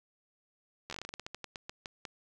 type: slowing click train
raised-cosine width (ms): 0.2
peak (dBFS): -23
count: 18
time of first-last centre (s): 0.9-2.052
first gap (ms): 12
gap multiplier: 1.19
effects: none